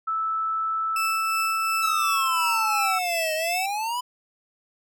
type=tone with pitch glide; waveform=sine; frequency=1313 to 1322.9 Hz; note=E6 to E6; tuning=-7 to +6 cents; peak=-23 dBFS; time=0.07-2.99 s; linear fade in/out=10 ms; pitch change=+13 cents; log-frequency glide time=0.38-2.13 s
type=tone with tremolo; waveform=sawtooth; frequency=2637 Hz; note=E7; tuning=in tune; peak=-22 dBFS; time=0.96-3.66 s; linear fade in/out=2 ms; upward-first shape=triangle; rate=2.8 Hz; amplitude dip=45%
type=exponential two-way sweep; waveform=square; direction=down then up; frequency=1318.5 to 618 to 1007 Hz; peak=-26 dBFS; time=1.82-4.01 s; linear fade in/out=10 ms; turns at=3.34 s
effects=none